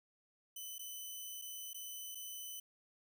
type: tone with dropouts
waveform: 5% pulse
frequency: 3013 Hz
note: F#7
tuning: 31 cents sharp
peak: -36 dBFS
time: 0.56-2.6 s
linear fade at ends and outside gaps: 5 ms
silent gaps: 0.783-0.792 / 1.416-1.42 / 1.733-1.744 / 2.149-2.153 s
effects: none